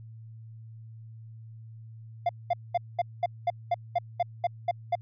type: tone bursts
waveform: triangle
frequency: 698.5 Hz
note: F5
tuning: in tune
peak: -20 dBFS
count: 12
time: 2.26-4.954 s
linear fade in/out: 5 ms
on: 32 ms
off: 210 ms
effects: added 112 Hz sine -43 dBFS peak until 5.01 s + resampled to 11025 Hz